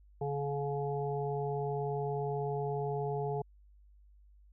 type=harmonic tone; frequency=141.7 Hz; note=C#3; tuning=38 cents sharp; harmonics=1 / 3 / 5 / 6; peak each=-36 / -35 / -40 / -42 dBFS; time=0.21-3.42 s; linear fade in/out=5 ms; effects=added 50 Hz sine -57 dBFS peak until 4.52 s